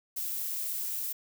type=noise; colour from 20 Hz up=violet; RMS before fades=-34 dBFS; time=0.16-1.13 s; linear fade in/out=10 ms; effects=none